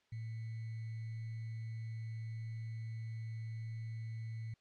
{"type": "tone with sample-and-hold", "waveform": "sine", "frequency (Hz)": 112.4, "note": "A2", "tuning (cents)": 37, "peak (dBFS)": -40, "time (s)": [0.12, 4.54], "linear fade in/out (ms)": 5, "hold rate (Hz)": 2100, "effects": ["white hiss -75 dBFS RMS until 4.6 s", "low-pass 4000 Hz 12 dB/octave"]}